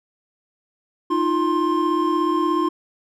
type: tone cluster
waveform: triangle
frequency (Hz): 310.7 / 347.4 / 1056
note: D#4 / F4 / C6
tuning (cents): -2 / -9 / +16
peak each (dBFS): -20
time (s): 1.1-2.69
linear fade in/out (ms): 10
effects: none